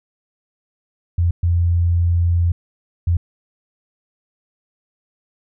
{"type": "tone bursts at uneven times", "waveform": "sine", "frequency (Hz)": 86.1, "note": "F2", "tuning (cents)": -24, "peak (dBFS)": -13, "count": 3, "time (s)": [[1.18, 1.31], [1.43, 2.52], [3.07, 3.17]], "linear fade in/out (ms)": 5, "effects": []}